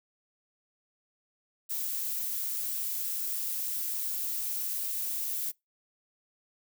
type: noise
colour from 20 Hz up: violet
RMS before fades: -33 dBFS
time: 1.69-5.52 s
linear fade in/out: 20 ms
effects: noise-tail reverb RT60 0.2 s tail -26 dB re dry